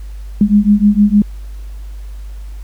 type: beating tone pair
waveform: sine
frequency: 203.3 / 209.8 Hz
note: G#3 / G#3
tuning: -37 / +18 cents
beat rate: 6.5 Hz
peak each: -10 dBFS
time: 0.41-1.22 s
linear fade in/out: 2 ms
effects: added 50 Hz sine -25 dBFS peak until 2.63 s + pink hiss -48 dBFS RMS until 2.63 s